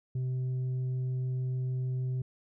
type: tone with tanh clipping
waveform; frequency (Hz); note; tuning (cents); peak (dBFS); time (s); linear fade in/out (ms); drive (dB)
sine; 128.1; C3; -36; -30; 0.15-2.22; 5; 3
effects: none